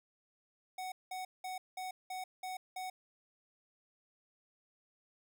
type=tone bursts; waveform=square; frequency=744 Hz; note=F#5; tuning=9 cents sharp; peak=-40 dBFS; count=7; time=0.78-2.9 s; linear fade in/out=5 ms; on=140 ms; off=190 ms; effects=none